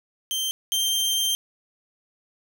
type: tone pair in turn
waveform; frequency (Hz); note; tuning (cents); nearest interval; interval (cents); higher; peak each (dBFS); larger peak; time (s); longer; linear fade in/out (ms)
sawtooth; 3136 / 3154; G7 / G7; 0 / +10; unison; 10; second; -21 / -18; second; 0.31-0.51 / 0.72-1.35; second; 0
effects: none